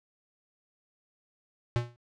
square tone with exponential decay, 119.8 Hz, A#2, 48 cents sharp, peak -22 dBFS, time 1.76-1.96 s, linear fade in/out 0 ms, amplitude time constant 42 ms, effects low-pass 5000 Hz 12 dB/octave

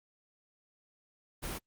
pink noise, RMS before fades -38 dBFS, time 1.42-1.59 s, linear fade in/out 20 ms, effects Opus 32 kbps

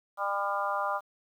harmonic tone, 200 Hz, G3, 35 cents sharp, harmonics 3 / 4 / 5 / 6 / 7, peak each -35 / -34 / -34 / -32 / -37 dBFS, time 0.17-1.01 s, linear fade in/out 50 ms, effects 10-bit

